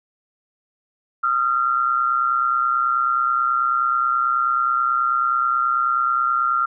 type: tone pair together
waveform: sine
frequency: 1237.7 / 1367 Hz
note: D#6 / F6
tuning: -9 / -37 cents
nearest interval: major second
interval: 172 cents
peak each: -22 / -18 dBFS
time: 1.23-6.66 s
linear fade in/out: 10 ms
effects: none